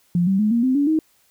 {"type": "tone with pitch steps", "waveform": "sine", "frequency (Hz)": [174.61, 192.63, 212.5, 234.4, 258.6, 285.3, 314.7], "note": ["F3", "G3", "G#3", "A#3", "C4", "C#4", "D#4"], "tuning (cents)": [0, -30, 40, 10, -20, 50, 20], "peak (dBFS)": -15, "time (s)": [0.15, 0.99], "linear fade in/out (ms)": 2, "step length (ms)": 120, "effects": ["white hiss -60 dBFS RMS until 1.3 s"]}